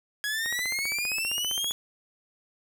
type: exponential sweep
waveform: sawtooth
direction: up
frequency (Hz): 1661.2 to 3397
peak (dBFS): -24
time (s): 0.24-1.72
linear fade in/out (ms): 0
type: click train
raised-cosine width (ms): 0.5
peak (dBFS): -24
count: 20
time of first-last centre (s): 0.46-1.71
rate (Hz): 15.2
effects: none